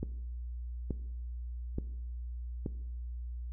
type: click train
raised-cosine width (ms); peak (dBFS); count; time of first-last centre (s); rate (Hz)
3; -21; 4; 0.03-2.662; 1.14
effects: noise-tail reverb RT60 0.9 s tail -17 dB re dry + added 60 Hz sine -37 dBFS peak until 3.52 s